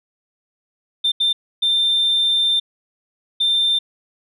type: tone bursts at uneven times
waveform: sine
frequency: 3585 Hz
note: A7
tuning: 32 cents sharp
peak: -13 dBFS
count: 4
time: 1.04-1.12 / 1.2-1.33 / 1.62-2.6 / 3.4-3.79 s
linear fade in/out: 10 ms
effects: tanh soft clip ceiling -11 dBFS